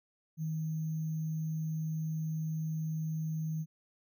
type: tone with sample-and-hold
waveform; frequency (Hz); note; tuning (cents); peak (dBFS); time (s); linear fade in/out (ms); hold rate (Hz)
sine; 158.2; D#3; +29; -32; 0.37-3.66; 50; 6300
effects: none